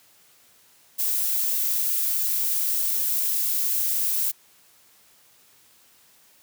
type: noise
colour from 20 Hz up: violet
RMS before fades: -24 dBFS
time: 0.98-4.32 s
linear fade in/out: 20 ms
effects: white hiss -57 dBFS RMS until 6.42 s + high-pass 60 Hz 12 dB/octave

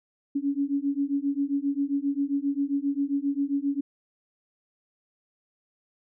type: beating tone pair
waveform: sine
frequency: 277.2 / 284.7 Hz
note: C#4 / C#4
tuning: 0 / +46 cents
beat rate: 7.5 Hz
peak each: -27 dBFS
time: 0.35-3.81 s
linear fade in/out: 10 ms
effects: none

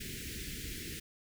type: band-stop noise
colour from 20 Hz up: pink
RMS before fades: -42 dBFS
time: 0-1 s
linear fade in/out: 10 ms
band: 420 to 1700 Hz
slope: 48 dB/octave
effects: none

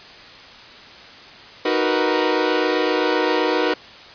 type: chord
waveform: sawtooth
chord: B major seventh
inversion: first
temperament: equal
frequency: 311.1 / 370 / 466.2 / 493.9 Hz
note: D#4 / F#4 / A#4 / B4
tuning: 0 / 0 / 0 / 0 cents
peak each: -19 dBFS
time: 1.65-3.74 s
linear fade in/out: 5 ms
effects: white hiss -41 dBFS RMS until 4.14 s + resampled to 11025 Hz

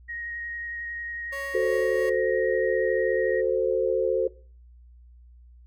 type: tone with vibrato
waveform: sine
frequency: 1877 Hz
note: A#6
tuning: 11 cents sharp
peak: -32 dBFS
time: 0.08-3.42 s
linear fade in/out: 20 ms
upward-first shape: square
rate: 11 Hz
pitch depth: 8 cents each way
type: tone with tremolo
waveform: 30% pulse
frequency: 554.4 Hz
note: C#5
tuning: in tune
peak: -31 dBFS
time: 1.32-2.1 s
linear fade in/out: 10 ms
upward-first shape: triangle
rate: 2.9 Hz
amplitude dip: 35%
type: chord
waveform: sine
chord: F# diminished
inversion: none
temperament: equal with one note detuned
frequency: 370 / 444.1 / 523.3 Hz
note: F#4 / A4 / C5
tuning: 0 / +16 / 0 cents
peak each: -26 / -25 / -25 dBFS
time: 1.54-4.28 s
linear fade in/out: 10 ms
effects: noise-tail reverb RT60 0.4 s tail -20 dB re dry + added 60 Hz sine -48 dBFS peak until 5.66 s

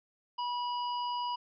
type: harmonic tone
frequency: 975 Hz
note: B5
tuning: 23 cents flat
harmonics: 1 / 3 / 5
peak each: -32 / -42 / -46 dBFS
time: 0.38-1.36 s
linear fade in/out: 10 ms
effects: none

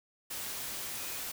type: tone in noise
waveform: sine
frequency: 2489 Hz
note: D#7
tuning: in tune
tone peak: -50 dBFS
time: 0.97-1.2 s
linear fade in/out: 10 ms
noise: white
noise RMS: -39 dBFS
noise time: 0.3-1.32 s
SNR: -14 dB
effects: none

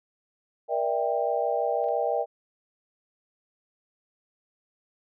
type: chord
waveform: sine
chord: E half-diminished seventh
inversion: second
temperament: just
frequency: 474.7 / 593.3 / 659.3 / 791.1 Hz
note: Bb4 / D5 / E5 / G5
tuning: +31 / +18 / 0 / +16 cents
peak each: -29 dBFS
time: 0.68-2.26 s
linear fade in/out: 50 ms
type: clicks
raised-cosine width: 0.3 ms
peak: -39 dBFS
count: 2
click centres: 1.841 / 1.886 s
effects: none

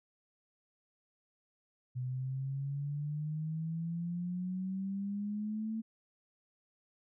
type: exponential sweep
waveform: sine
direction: up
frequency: 125 to 223.9 Hz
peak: -34 dBFS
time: 1.95-5.82 s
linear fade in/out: 20 ms
effects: none

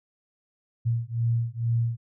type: beating tone pair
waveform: sine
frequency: 115.5 / 117.7 Hz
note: A#2 / A#2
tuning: -16 / +17 cents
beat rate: 2.2 Hz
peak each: -26 dBFS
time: 0.85-1.97 s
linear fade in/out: 20 ms
effects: none

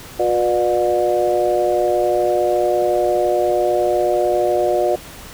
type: harmonic tone with a mistuned harmonic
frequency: 120 Hz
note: B2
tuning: 49 cents flat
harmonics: 3 / 4 / 5 / 6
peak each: -19 / -22 / -18 / -21 dBFS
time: 0.19-4.96 s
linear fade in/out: 10 ms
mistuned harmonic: 4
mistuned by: +31 cents
effects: pink hiss -37 dBFS RMS until 5.33 s

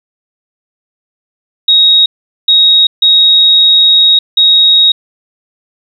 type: tone bursts at uneven times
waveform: sine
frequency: 3775 Hz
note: A#7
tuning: 21 cents sharp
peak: -3 dBFS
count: 4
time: 1.68-2.06 / 2.48-2.87 / 3.02-4.19 / 4.37-4.92 s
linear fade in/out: 5 ms
effects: 7-bit

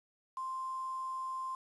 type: tone with quantisation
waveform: sine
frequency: 1046.5 Hz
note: C6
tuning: in tune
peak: -36 dBFS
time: 0.37-1.55 s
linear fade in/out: 2 ms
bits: 9
effects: resampled to 24000 Hz

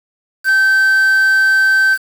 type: tone with quantisation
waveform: triangle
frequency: 1549 Hz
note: G6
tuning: 21 cents flat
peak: -7 dBFS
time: 0.44-1.98 s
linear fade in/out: 50 ms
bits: 5
effects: none

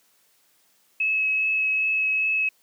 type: tone with vibrato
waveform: sine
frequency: 2578 Hz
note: E7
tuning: 39 cents flat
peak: -20 dBFS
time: 1-2.49 s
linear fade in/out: 5 ms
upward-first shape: triangle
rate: 2.5 Hz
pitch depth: 11 cents each way
effects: white hiss -63 dBFS RMS until 2.62 s + high-pass 150 Hz 12 dB/octave

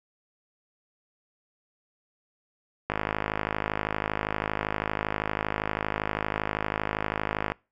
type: click train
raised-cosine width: 0.5 ms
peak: -11 dBFS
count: 244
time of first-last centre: 2.9-7.52 s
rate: 52.6 Hz
effects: noise-tail reverb RT60 0.3 s tail -25 dB re dry

